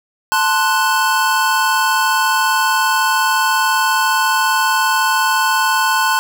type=chord; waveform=square; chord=F# diminished; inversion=first; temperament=equal; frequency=880 / 1046.5 / 1480 Hz; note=A5 / C6 / F#6; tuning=0 / 0 / 0 cents; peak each=-18 dBFS; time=0.32-6.19 s; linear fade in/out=0 ms; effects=none